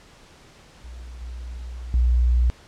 sine tone with level steps, 60.6 Hz, B1, 32 cents flat, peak -35 / -31 / -15 dBFS, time 0.84-2.5 s, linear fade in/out 0 ms, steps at 1.21 / 1.94 s, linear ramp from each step 2 ms, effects pink hiss -50 dBFS RMS until 2.67 s + low-pass 7000 Hz 12 dB/octave

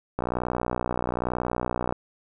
click train, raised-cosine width 1 ms, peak -12 dBFS, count 107, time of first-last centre 0.19-1.925 s, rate 61.1 Hz, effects none

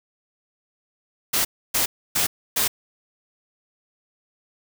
white noise bursts, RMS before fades -21 dBFS, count 4, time 1.33-2.68 s, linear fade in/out 10 ms, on 120 ms, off 290 ms, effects none

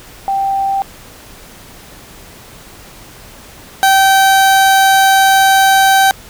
sine / 30% pulse tone pair in turn, 784 / 774.5 Hz, G5 / G5, 0 / -21 cents, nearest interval unison, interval 21 cents, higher first, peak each -12 / -4 dBFS, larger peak second, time 0.28-0.82 / 3.83-6.11 s, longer second, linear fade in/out 0 ms, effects pink hiss -37 dBFS RMS until 6.29 s

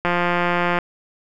click train, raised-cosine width 0.5 ms, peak -5 dBFS, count 130, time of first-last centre 0.05-0.787 s, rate 175 Hz, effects none

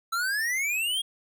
square exponential sweep, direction up, 1318.5 to 3307 Hz, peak -26 dBFS, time 0.12-1.02 s, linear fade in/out 10 ms, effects none

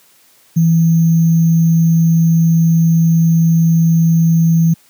sine tone with sample-and-hold, 164.81 Hz, E3, in tune, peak -7 dBFS, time 0.56-4.74 s, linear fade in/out 10 ms, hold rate 6300 Hz, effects white hiss -50 dBFS RMS until 4.89 s + high-pass 100 Hz 12 dB/octave

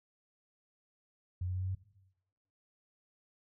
sine tone with pitch steps, 90.2 / 91.3 / 92.42 / 93.54 / 94.68 Hz, F#2 / F#2 / F#2 / F#2 / F#2, -44 / -23 / -1 / +19 / +40 cents, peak -33 dBFS, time 1.41-1.75 s, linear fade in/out 5 ms, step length 68 ms, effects noise-tail reverb RT60 0.9 s tail -17 dB re dry

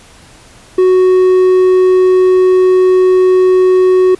triangle tone, 370 Hz, F#4, in tune, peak -3 dBFS, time 0.78-4.15 s, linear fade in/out 5 ms, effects pink hiss -40 dBFS RMS until 4.19 s + resampled to 24000 Hz

